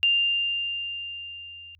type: tone with level ramp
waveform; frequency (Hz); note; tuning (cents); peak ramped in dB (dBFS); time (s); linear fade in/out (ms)
sine; 2794; F7; 0; -17 to -42; 0.03-1.75; 0
effects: added 83 Hz sine -57 dBFS peak until 1.79 s